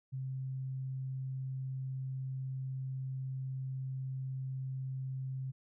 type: tone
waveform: sine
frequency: 131.9 Hz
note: C3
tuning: 14 cents sharp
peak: -36 dBFS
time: 0.12-5.52 s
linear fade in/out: 20 ms
effects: none